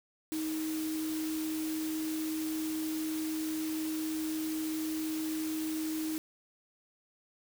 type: tone in noise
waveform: sine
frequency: 314.4 Hz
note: D#4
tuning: 18 cents sharp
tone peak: -32 dBFS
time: 0.32-6.18 s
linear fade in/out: 0 ms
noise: white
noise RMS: -43 dBFS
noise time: 0.32-6.18 s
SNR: +8 dB
effects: none